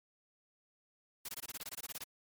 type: noise bursts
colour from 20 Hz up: white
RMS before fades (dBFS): -43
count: 14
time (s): 1.25-2.04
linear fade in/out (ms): 5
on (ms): 36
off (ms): 22
effects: MP3 96 kbps